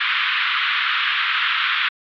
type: band-pass noise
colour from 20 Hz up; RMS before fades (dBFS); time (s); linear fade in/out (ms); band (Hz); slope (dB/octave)
pink; -20; 0-1.89; 10; 1200 to 3600; 48
effects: MP3 96 kbps